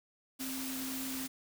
sine tone in noise, 263.4 Hz, C4, 12 cents sharp, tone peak -39 dBFS, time 0.39-1.28 s, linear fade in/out 20 ms, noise white, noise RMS -41 dBFS, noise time 0.39-1.28 s, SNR -1 dB, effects none

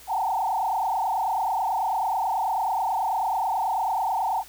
sine tone with frequency modulation, 830.6 Hz, G#5, in tune, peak -22 dBFS, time 0.07-4.44 s, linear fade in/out 50 ms, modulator 29.2 Hz, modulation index 3.4, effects added 60 Hz sine -56 dBFS peak until 4.48 s + white hiss -48 dBFS RMS until 4.48 s

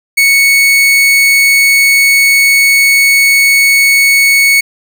40% pulse tone, 2217 Hz, C#7, in tune, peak -4 dBFS, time 0.17-4.61 s, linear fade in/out 10 ms, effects none

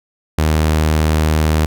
sawtooth tone, 77.78 Hz, D#2, in tune, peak -8 dBFS, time 0.38-1.66 s, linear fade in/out 5 ms, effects none

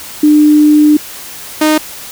sine / sawtooth tone pair in turn, 300 / 308.3 Hz, D4 / D#4, +37 / -16 cents, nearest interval unison, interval 47 cents, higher second, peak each -3 dBFS, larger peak neither, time 0.23-0.97 / 1.61-1.78 s, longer first, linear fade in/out 5 ms, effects white hiss -28 dBFS RMS until 2.11 s

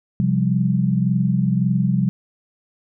sine chord, C suspended fourth, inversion none, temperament just, 130.81 / 174.42 / 196.22 Hz, C3 / F3 / G3, 0 / -2 / +2 cents, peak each -20 dBFS, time 0.2-2.09 s, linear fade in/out 0 ms, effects none

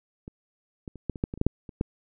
clicks, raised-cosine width 3 ms, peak -26 / -24 / -29 / -14 / -24 / -12 / -21 / -29 / -11 / -7 / -27 / -11 dBFS, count 12, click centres 0.279 / 0.878 / 0.957 / 1.097 / 1.158 / 1.239 / 1.339 / 1.376 / 1.414 / 1.466 / 1.692 / 1.811 s, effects none

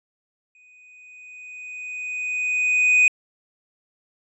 triangle tone with exponential growth, 2491 Hz, D#7, 1 cent sharp, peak -10 dBFS, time 0.55-3.08 s, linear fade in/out 2 ms, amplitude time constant 550 ms, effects resampled to 24000 Hz

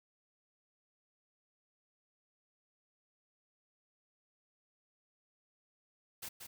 white noise with echo, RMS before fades -44 dBFS, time 6.22-6.29 s, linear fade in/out 10 ms, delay 180 ms, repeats 1, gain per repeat -5 dB, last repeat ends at 6.47 s, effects none

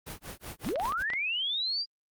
pink noise with tremolo, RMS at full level -39 dBFS, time 0.06-1.03 s, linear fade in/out 10 ms, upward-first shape sine, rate 5.3 Hz, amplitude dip 100%
sine linear sweep, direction up, 61.2 to 4854 Hz, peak -28 dBFS, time 0.63-1.86 s, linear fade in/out 50 ms
clicks, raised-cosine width 0.3 ms, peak -21 dBFS, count 8, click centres 0.647 / 0.689 / 0.758 / 0.799 / 0.855 / 0.922 / 1.102 / 1.135 s
effects Opus 24 kbps

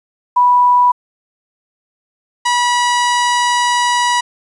sine / sawtooth tone pair in turn, 983 / 971.7 Hz, B5 / B5, -8 / -28 cents, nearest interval unison, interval 20 cents, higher first, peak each -7 / -8 dBFS, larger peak first, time 0.36-0.92 / 2.45-4.21 s, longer second, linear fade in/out 10 ms, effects resampled to 22050 Hz + 8-bit

